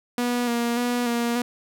sawtooth tone with vibrato, 239.7 Hz, A#3, 48 cents sharp, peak -18 dBFS, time 0.18-1.42 s, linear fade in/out 2 ms, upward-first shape square, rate 1.7 Hz, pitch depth 25 cents each way, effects none

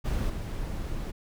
brown noise with level steps, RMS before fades -28 / -33 dBFS, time 0.04-1.12 s, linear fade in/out 20 ms, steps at 0.29 s, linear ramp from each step 10 ms, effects none

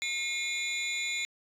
sine tone cluster, 2160 / 2429 / 3531 / 3955 / 7010 Hz, C#7 / D#7 / A7 / B7 / A8, -45 / -42 / +5 / +2 / -7 cents, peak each -32 / -37 / -37 / -37 / -38 dBFS, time 0.02-1.25 s, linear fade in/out 0 ms, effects tanh soft clip ceiling -24 dBFS

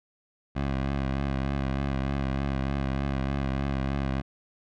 15% pulse tone with vibrato, 68 Hz, C#2, 33 cents flat, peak -20 dBFS, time 0.55-4.22 s, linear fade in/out 20 ms, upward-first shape triangle, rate 3.3 Hz, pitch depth 52 cents each way, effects low-pass 3000 Hz 12 dB/octave

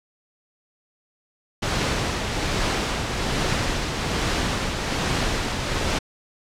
pink noise with tremolo, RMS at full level -22 dBFS, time 1.62-5.99 s, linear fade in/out 10 ms, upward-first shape triangle, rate 1.2 Hz, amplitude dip 40%, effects low-pass 6000 Hz 12 dB/octave

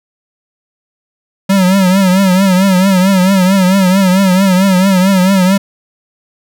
square tone with vibrato, 189 Hz, F#3, 37 cents sharp, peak -7 dBFS, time 1.49-5.58 s, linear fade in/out 10 ms, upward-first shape triangle, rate 4.5 Hz, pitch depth 100 cents each way, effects none

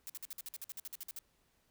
blue noise bursts, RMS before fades -44 dBFS, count 15, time 0.07-1.188 s, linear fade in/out 0 ms, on 26 ms, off 52 ms, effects pink hiss -74 dBFS RMS until 1.7 s

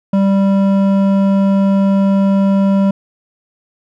triangle tone with hard clipping, 196 Hz, G3, in tune, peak -11 dBFS, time 0.13-2.91 s, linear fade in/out 5 ms, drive 14 dB, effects none

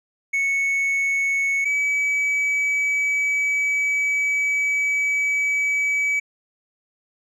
triangle tone pair in turn, 2211 / 2285 Hz, C#7 / D7, -5 / -48 cents, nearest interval minor second, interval 57 cents, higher second, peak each -17 dBFS, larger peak neither, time 0.33-1.65 / 1.65-6.2 s, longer second, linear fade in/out 10 ms, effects resampled to 24000 Hz

